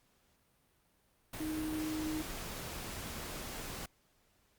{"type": "tone in noise", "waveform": "sine", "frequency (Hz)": 311.2, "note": "D#4", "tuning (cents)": 0, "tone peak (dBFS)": -35, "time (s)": [1.4, 2.22], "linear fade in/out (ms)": 5, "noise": "pink", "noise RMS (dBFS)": -43, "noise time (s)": [1.33, 3.86], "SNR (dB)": 5, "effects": ["pink hiss -72 dBFS RMS until 4.58 s", "Opus 48 kbps"]}